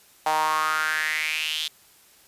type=tone with high-pass filter sweep; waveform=sawtooth; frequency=155.6 Hz; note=D#3; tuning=in tune; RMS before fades=-25 dBFS; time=0.26-1.68 s; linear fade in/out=5 ms; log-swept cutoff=800 to 3500 Hz; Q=5.4; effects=white hiss -55 dBFS RMS until 2.27 s + resampled to 32000 Hz